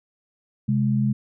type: tone pair together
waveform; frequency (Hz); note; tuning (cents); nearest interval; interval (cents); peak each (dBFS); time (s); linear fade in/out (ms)
sine; 130.6 / 209.1; C3 / G#3; -3 / +12; minor sixth; 815; -21; 0.68-1.13; 10
effects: none